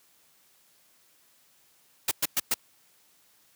white noise bursts, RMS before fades -25 dBFS, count 4, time 2.08-2.542 s, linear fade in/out 5 ms, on 33 ms, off 110 ms, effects white hiss -63 dBFS RMS until 3.55 s + high-pass 80 Hz 12 dB/octave

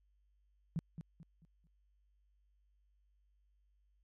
sine tone with echo, 163.7 Hz, E3, 12 cents flat, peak -33 dBFS, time 0.76-0.79 s, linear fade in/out 0 ms, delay 220 ms, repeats 4, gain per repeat -9 dB, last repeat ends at 1.67 s, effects added 50 Hz sine -70 dBFS peak until 4.03 s + AAC 32 kbps

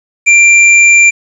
square tone, 2367 Hz, D7, 13 cents sharp, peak -3 dBFS, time 0.26-1.11 s, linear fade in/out 20 ms, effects resampled to 24000 Hz + 7-bit

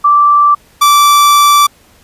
sine / 45% pulse tone pair in turn, 1169 / 1164.5 Hz, D6 / D6, -8 / -15 cents, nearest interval unison, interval 7 cents, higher first, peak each -4 dBFS, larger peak neither, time 0.04-0.55 / 0.81-1.67 s, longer second, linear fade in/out 10 ms, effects pink hiss -46 dBFS RMS until 2.03 s + resampled to 32000 Hz

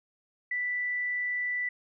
sine tone, 1975.5 Hz, B6, in tune, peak -28 dBFS, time 0.51-1.69 s, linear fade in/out 5 ms, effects none

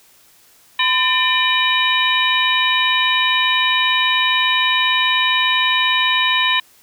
sine tone cluster, 1017 / 1795 / 2389 / 2997 / 3804 Hz, C6 / A6 / D7 / F#7 / A#7, -50 / +34 / +29 / +22 / +34 cents, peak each -20 dBFS, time 0.79-6.6 s, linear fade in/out 5 ms, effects white hiss -51 dBFS RMS until 6.82 s

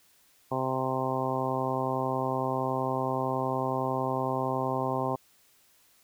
harmonic tone, 130.81 Hz, C3, in tune, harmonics 1 / 2 / 3 / 4 / 5 / 6 / 7 / 8, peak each -35 / -35 / -35 / -35 / -35 / -35 / -35 / -35 dBFS, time 0.51-5.16 s, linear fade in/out 10 ms, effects white hiss -63 dBFS RMS until 6.03 s

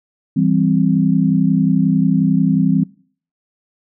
sine chord, C major, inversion first, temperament equal, 164.81 / 196 / 261.6 Hz, E3 / G3 / C4, 0 / 0 / 0 cents, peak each -16 dBFS, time 0.36-2.84 s, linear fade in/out 10 ms, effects noise-tail reverb RT60 0.5 s tail -22 dB re dry

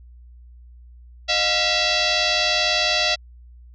sine tone with frequency modulation, 615 Hz, D#5, 20 cents flat, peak -17 dBFS, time 1.28-3.16 s, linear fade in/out 20 ms, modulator 664 Hz, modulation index 7.1, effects added 60 Hz sine -42 dBFS peak until 3.74 s

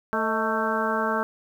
harmonic tone with a mistuned harmonic, 222.2 Hz, A3, 17 cents sharp, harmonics 1 / 2 / 3 / 4 / 5 / 6 / 7, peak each -30 / -30 / -30 / -30 / -30 / -30 / -30 dBFS, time 0.13-1.23 s, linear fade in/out 0 ms, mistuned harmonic 3, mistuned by -73 cents, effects 9-bit

